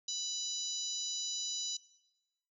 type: harmonic tone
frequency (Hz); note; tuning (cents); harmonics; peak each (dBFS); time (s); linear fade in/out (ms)
987.8; B5; 0; 3 / 4 / 5 / 6 / 7; -47 / -39 / -44 / -40 / -41; 0.08-1.77; 5
effects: noise-tail reverb RT60 1.0 s tail -21 dB re dry